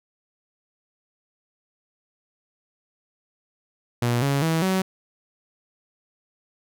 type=tone with pitch steps; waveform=sawtooth; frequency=120.2 / 139.68 / 162.31 / 188.61 Hz; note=B2 / C#3 / E3 / F#3; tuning=-46 / +14 / -27 / +33 cents; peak=-16 dBFS; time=4.02-4.82 s; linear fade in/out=5 ms; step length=200 ms; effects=none